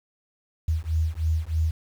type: beating tone pair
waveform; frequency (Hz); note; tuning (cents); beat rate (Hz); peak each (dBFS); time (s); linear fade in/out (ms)
sine; 78.3 / 81.5; D#2 / E2; +11 / -19; 3.2; -25; 0.68-1.71; 5
effects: 8-bit